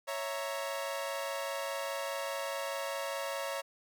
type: chord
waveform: sawtooth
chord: A# diminished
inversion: first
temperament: equal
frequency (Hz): 554.4 / 659.3 / 932.3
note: C#5 / E5 / A#5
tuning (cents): 0 / 0 / 0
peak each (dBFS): -33 / -37 / -38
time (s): 0.07-3.62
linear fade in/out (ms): 20
effects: none